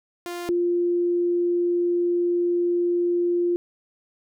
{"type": "tone pair in turn", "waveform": ["sawtooth", "sine"], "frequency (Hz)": [349.2, 349.2], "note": ["F4", "F4"], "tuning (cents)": [0, 0], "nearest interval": "unison", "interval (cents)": 0, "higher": "neither", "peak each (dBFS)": [-26, -19], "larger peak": "second", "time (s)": [[0.26, 0.49], [0.49, 3.56]], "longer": "second", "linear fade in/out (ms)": 0, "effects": []}